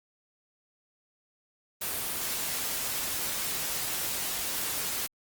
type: noise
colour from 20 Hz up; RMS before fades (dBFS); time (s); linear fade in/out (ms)
white; -32; 1.81-5.07; 10
effects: Opus 24 kbps